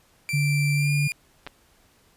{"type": "tone with pitch glide", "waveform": "40% pulse", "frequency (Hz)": [2349, 2416], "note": ["D7", "D7"], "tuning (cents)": [0, 48], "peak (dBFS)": -26, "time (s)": [0.29, 1.12], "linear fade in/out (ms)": 0, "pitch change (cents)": 48, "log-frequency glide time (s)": [0.75, 0.91]}
{"type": "tone", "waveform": "sine", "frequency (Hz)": 144.5, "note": "D3", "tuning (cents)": -28, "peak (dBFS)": -20, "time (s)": [0.33, 1.08], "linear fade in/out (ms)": 10}
{"type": "clicks", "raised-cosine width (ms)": 0.3, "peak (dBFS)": -20, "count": 2, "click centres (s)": [1.466, 1.473]}
{"effects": ["pink hiss -60 dBFS RMS until 2.16 s", "resampled to 32000 Hz"]}